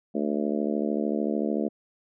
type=harmonic tone; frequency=73.42 Hz; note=D2; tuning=in tune; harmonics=3 / 4 / 5 / 6 / 7 / 8 / 9; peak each=-28 / -30 / -32 / -34 / -35 / -36 / -37 dBFS; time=0.14-1.69 s; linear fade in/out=20 ms; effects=none